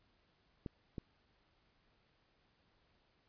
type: clicks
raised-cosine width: 3 ms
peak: -29 dBFS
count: 2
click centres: 0.662 / 0.982 s
effects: pink hiss -74 dBFS RMS until 3.28 s + resampled to 11025 Hz